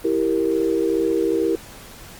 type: chord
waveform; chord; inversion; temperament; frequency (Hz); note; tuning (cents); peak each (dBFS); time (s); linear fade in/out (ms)
sine; E diminished; none; equal; 329.6 / 392 / 466.2; E4 / G4 / Bb4; 0 / 0 / 0; -21 / -22 / -22; 0.04-1.56; 10
effects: pink hiss -41 dBFS RMS until 2.19 s + Opus 32 kbps